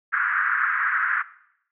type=band-pass noise; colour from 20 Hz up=white; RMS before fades=-23 dBFS; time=0.12-1.23 s; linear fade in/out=20 ms; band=1300 to 1700 Hz; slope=48 dB/octave; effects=noise-tail reverb RT60 0.7 s tail -17 dB re dry